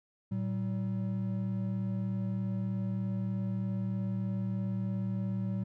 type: tone pair together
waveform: triangle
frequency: 113.6 / 190.45 Hz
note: A#2 / G3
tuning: -44 / -50 cents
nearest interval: major sixth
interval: 894 cents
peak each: -32 / -31 dBFS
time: 0.31-5.64 s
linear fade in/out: 10 ms
effects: none